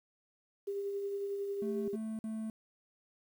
sine tone with tremolo, 400 Hz, G4, 35 cents sharp, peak -33 dBFS, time 0.67-1.96 s, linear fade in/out 10 ms, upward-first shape sine, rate 11 Hz, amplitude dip 30%
triangle tone bursts, 220 Hz, A3, in tune, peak -34 dBFS, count 3, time 1.62-2.5 s, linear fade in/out 2 ms, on 260 ms, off 50 ms
effects 10-bit

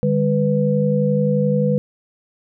sine tone cluster, 149.6 / 201.1 / 495.6 Hz, D3 / G3 / B4, +32 / +44 / +6 cents, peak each -19 dBFS, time 0.03-1.78 s, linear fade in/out 0 ms, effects none

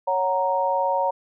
sine chord, F# major, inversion second, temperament equal, 554.4 / 740 / 932.3 Hz, C#5 / F#5 / A#5, 0 / 0 / 0 cents, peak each -24 / -27 / -22 dBFS, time 0.07-1.11 s, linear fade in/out 10 ms, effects none

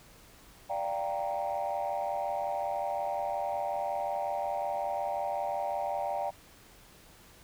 sine chord, G minor seventh, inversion second, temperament equal, 587.3 / 698.5 / 784 / 932.3 Hz, D5 / F5 / G5 / Bb5, 0 / 0 / 0 / 0 cents, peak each -34 / -35 / -33 / -37 dBFS, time 0.69-6.31 s, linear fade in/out 20 ms, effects tanh soft clip ceiling -24 dBFS + pink hiss -56 dBFS RMS until 7.43 s

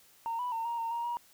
sine tone with pitch steps, 918 / 986 / 909 / 938 / 916 / 938 / 953 Hz, A#5 / B5 / A#5 / A#5 / A#5 / A#5 / A#5, -27 / -3 / -44 / +11 / -31 / +11 / +38 cents, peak -30 dBFS, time 0.26-1.17 s, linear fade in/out 0 ms, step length 130 ms, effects tanh soft clip ceiling -28 dBFS + white hiss -61 dBFS RMS until 1.33 s

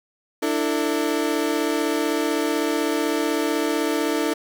35% pulse chord, D suspended second, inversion none, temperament equal with one note detuned, 293.7 / 329.6 / 449 Hz, D4 / E4 / A4, 0 / 0 / +35 cents, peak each -23 / -23 / -24 dBFS, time 0.42-4.34 s, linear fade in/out 10 ms, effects 8-bit

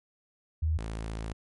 sine / sawtooth tone pair in turn, 79 / 54.95 Hz, D#2 / A1, +27 / -2 cents, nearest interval tritone, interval 629 cents, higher first, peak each -24 / -30 dBFS, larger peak first, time 0.62-0.78 / 0.78-1.33 s, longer second, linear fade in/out 10 ms, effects MP3 48 kbps

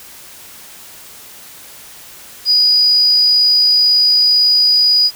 sine tone, 4921 Hz, D#8, 20 cents flat, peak -8 dBFS, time 2.45-5.11 s, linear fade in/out 50 ms, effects white hiss -37 dBFS RMS until 5.15 s

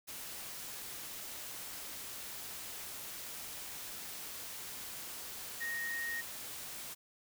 sine tone in noise, 1864.7 Hz, A#6, in tune, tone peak -36 dBFS, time 5.6-6.22 s, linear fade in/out 20 ms, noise white, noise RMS -45 dBFS, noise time 0.07-6.95 s, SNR +6 dB, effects none

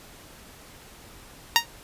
10% pulse tone with exponential decay, 932.3 Hz, A#5, in tune, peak -3 dBFS, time 1.56-1.66 s, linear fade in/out 0 ms, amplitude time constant 21 ms, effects pink hiss -48 dBFS RMS until 1.83 s + resampled to 32000 Hz

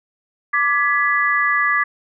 sine chord, G# diminished, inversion second, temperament equal with one note detuned, 1174.7 / 1684.4 / 1975.5 Hz, D6 / G#6 / B6, 0 / +24 / 0 cents, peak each -19 dBFS, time 0.53-1.84 s, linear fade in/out 10 ms, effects none

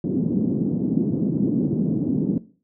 pink band-pass noise, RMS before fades -22 dBFS, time 0.04-2.38 s, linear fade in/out 2 ms, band 170 to 300 Hz, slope 24 dB/octave, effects noise-tail reverb RT60 0.4 s tail -18 dB re dry

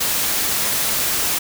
white noise, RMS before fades -20 dBFS, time 0-1.39 s, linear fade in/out 10 ms, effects none

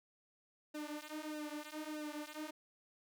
sawtooth tone with flanger, 302.9 Hz, D#4, 46 cents flat, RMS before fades -45 dBFS, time 0.74-2.51 s, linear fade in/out 10 ms, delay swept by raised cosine 0.9 to 6.8 ms, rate 1.6 Hz, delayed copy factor -1, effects none

